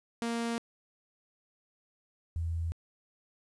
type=tone pair in turn; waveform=sawtooth / sine; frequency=232.8 / 83.02 Hz; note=A#3 / E2; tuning=-2 / +13 cents; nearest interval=octave + tritone; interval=1785 cents; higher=first; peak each=-27 / -30 dBFS; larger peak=first; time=0.22-0.58 / 2.36-2.72 s; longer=neither; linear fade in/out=0 ms; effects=resampled to 24000 Hz + 11-bit